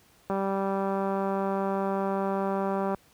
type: click train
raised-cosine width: 1 ms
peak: -16 dBFS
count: 517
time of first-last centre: 0.3-2.946 s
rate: 195 Hz
effects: pink hiss -60 dBFS RMS until 3.13 s + high-pass 60 Hz 12 dB/octave